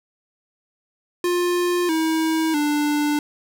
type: tone with pitch steps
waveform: square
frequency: 353.2 / 320.3 / 295.3 Hz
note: F4 / E4 / D4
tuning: +20 / -50 / +10 cents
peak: -19 dBFS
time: 1.24-3.19 s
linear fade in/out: 2 ms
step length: 650 ms
effects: none